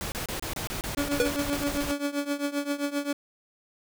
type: noise bursts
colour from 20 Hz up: pink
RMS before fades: -33 dBFS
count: 14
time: 0.01-1.914 s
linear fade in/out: 0 ms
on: 110 ms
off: 28 ms
type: tone with tremolo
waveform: 30% pulse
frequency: 286.1 Hz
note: D4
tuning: 45 cents flat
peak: -21 dBFS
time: 0.97-3.13 s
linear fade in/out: 5 ms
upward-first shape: triangle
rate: 7.6 Hz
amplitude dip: 90%
type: tone with exponential decay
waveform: square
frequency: 486.6 Hz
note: B4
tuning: 26 cents flat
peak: -18 dBFS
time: 1.2-1.38 s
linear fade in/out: 0 ms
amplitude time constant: 39 ms
effects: none